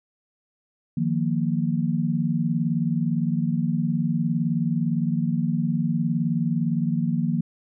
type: chord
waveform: sine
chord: Eb suspended second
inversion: none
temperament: just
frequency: 155.56 / 175.01 / 233.3 Hz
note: Eb3 / F3 / Bb3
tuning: 0 / +4 / +2 cents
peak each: -25 dBFS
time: 0.97-7.41 s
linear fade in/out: 5 ms
effects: none